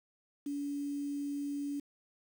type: tone with quantisation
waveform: sine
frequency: 285.3 Hz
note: C#4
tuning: 50 cents sharp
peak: -34 dBFS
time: 0.46-1.8 s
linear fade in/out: 5 ms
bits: 9
effects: none